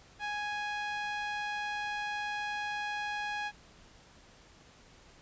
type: tone with low-pass filter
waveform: 5% pulse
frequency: 830.6 Hz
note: G#5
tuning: in tune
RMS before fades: -36 dBFS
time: 0.19-3.52 s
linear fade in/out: 50 ms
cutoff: 1900 Hz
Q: 0.86
effects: pink hiss -58 dBFS RMS until 5.21 s + resampled to 16000 Hz